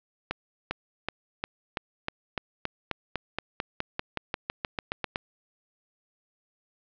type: accelerating click train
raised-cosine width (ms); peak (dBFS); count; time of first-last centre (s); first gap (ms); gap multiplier
0.3; -12; 22; 0.31-5.159; 400; 0.94
effects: low-pass 4000 Hz 12 dB/octave